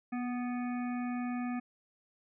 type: harmonic tone with a mistuned harmonic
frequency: 246.9 Hz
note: B3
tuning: in tune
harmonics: 1 / 3 / 5 / 7 / 9 / 10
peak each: -33 / -43 / -47 / -50 / -52 / -53 dBFS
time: 0.12-1.6 s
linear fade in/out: 10 ms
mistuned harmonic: 1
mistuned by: -18 cents
effects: none